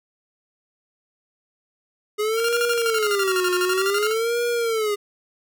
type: tone with vibrato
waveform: square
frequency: 415.3 Hz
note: G#4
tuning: in tune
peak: -21 dBFS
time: 2.18-4.96 s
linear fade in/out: 20 ms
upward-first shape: sine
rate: 0.55 Hz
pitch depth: 240 cents each way
type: tone with tremolo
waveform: sawtooth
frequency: 1396.9 Hz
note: F6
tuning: in tune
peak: -18 dBFS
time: 2.36-4.15 s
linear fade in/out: 50 ms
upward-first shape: square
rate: 12 Hz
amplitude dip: 80%
effects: none